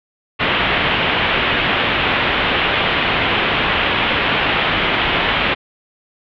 white low-pass noise, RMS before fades -17 dBFS, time 0.39-5.55 s, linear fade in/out 20 ms, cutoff 3300 Hz, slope 48 dB/octave, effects none

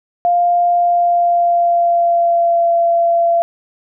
sine tone with pitch glide, 700 to 681.3 Hz, F5 to F5, +4 to -43 cents, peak -10 dBFS, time 0.25-3.42 s, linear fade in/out 0 ms, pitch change -47 cents, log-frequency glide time 0.69-2.71 s, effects none

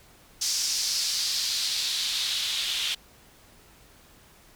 white noise with band-pass filter sweep, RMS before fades -28 dBFS, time 0.41-2.95 s, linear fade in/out 10 ms, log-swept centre 5500 to 3300 Hz, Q 2.9, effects pink hiss -55 dBFS RMS until 4.55 s

